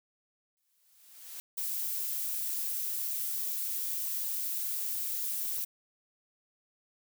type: noise with exponential growth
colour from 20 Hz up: blue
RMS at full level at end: -41 dBFS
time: 0.57-1.4 s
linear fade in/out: 0 ms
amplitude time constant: 180 ms
type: noise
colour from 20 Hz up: violet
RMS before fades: -34 dBFS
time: 1.57-5.65 s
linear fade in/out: 10 ms
effects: none